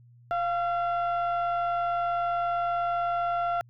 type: tone pair together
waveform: sine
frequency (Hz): 696.9 / 1366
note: F5 / F6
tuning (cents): -4 / -39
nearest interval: octave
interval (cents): 1165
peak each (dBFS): -24 / -28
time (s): 0.31-3.61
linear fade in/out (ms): 0
effects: tanh soft clip ceiling -22 dBFS + added 120 Hz sine -52 dBFS peak until 3.69 s